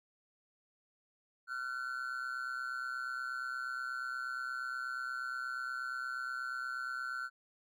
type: ring-modulated tone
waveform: triangle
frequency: 1439 Hz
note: F#6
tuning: 49 cents flat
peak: -32 dBFS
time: 1.47-7.3 s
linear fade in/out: 50 ms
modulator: 64.2 Hz
effects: none